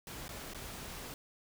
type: noise with dropouts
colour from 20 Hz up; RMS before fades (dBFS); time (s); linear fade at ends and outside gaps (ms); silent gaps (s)
pink; -45; 0.07-1.14; 1; 0.281-0.291 / 0.536-0.546
effects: none